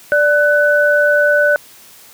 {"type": "tone pair together", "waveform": "sine", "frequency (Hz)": [587.3, 1496.7], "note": ["D5", "F#6"], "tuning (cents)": [0, 19], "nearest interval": "octave + major third", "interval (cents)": 1619, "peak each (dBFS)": -12, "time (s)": [0.12, 1.56], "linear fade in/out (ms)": 0, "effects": ["white hiss -42 dBFS RMS until 2.13 s", "high-pass 80 Hz 12 dB/octave"]}